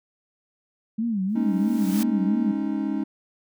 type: tone with vibrato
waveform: sine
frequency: 210 Hz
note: G#3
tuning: 19 cents sharp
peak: -22 dBFS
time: 0.98-2.52 s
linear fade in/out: 10 ms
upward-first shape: sine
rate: 3 Hz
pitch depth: 200 cents each way
type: noise with exponential growth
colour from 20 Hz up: white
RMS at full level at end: -32 dBFS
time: 1.29-2.03 s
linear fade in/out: 0 ms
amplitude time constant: 160 ms
type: chord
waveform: triangle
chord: Ab suspended fourth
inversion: none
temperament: equal with one note detuned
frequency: 207.7 / 274.8 / 311.1 Hz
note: Ab3 / Db4 / Eb4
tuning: 0 / -15 / 0 cents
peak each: -26 dBFS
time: 1.35-3.04 s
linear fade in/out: 10 ms
effects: none